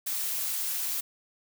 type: noise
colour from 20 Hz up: blue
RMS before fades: -31 dBFS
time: 0.06-1.01 s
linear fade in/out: 10 ms
effects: none